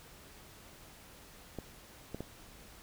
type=clicks; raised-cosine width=2 ms; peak=-25 dBFS; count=3; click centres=1.587 / 2.146 / 2.206 s; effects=pink hiss -55 dBFS RMS until 2.82 s